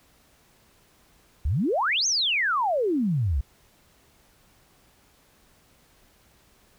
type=exponential two-way sweep; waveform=sine; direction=up then down; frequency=60 to 6590 to 60 Hz; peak=-21 dBFS; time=1.45-3.41 s; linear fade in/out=5 ms; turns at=2.07 s; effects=pink hiss -60 dBFS RMS until 6.78 s